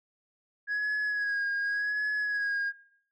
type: tone with vibrato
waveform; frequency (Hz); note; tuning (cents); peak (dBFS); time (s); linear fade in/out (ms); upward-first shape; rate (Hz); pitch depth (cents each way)
sine; 1661.2; G#6; 0; -25; 0.67-2.73; 50; sine; 0.88; 37
effects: noise-tail reverb RT60 0.6 s tail -18 dB re dry + tanh soft clip ceiling -26 dBFS